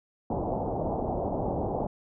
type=low-pass noise; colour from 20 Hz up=white; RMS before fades=-30 dBFS; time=0.3-1.87 s; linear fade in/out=5 ms; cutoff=840 Hz; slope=48 dB/octave; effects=none